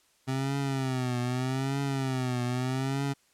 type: tone with vibrato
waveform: 25% pulse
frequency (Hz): 130.81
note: C3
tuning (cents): 0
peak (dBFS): -24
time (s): 0.27-3.14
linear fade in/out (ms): 20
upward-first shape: triangle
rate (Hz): 0.81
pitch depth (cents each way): 120
effects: white hiss -66 dBFS RMS until 3.33 s + low-pass 10000 Hz 12 dB/octave